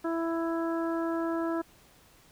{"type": "harmonic tone", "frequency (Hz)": 331.2, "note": "E4", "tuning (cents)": 8, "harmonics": [1, 2, 3, 4, 5], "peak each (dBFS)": [-29, -35, -39, -39, -44], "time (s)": [0.04, 1.62], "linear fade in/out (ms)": 10, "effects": ["pink hiss -59 dBFS RMS until 2.31 s"]}